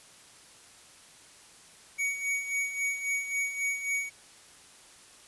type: tone with tremolo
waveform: square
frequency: 2245 Hz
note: C#7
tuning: 21 cents sharp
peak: -27 dBFS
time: 1.98-4.1 s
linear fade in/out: 20 ms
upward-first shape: sine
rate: 3.7 Hz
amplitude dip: 65%
effects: white hiss -54 dBFS RMS until 5.27 s + resampled to 24000 Hz